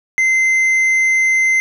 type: tone with tanh clipping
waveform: sine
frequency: 2071 Hz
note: C7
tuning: 18 cents flat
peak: -12 dBFS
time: 0.18-1.6 s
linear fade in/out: 0 ms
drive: 5 dB
effects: none